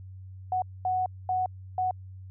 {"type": "tone bursts at uneven times", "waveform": "sine", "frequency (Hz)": 740, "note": "F#5", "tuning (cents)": 0, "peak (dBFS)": -24, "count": 4, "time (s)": [[0.52, 0.62], [0.85, 1.06], [1.29, 1.46], [1.78, 1.91]], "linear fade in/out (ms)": 2, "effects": ["added 94 Hz sine -41 dBFS peak until 2.3 s"]}